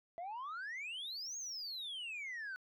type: exponential two-way sweep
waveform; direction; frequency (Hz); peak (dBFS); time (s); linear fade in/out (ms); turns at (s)
sine; up then down; 659.3 to 6640 to 1472; -39; 0.18-2.56; 0; 1.37
effects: tanh soft clip ceiling -40 dBFS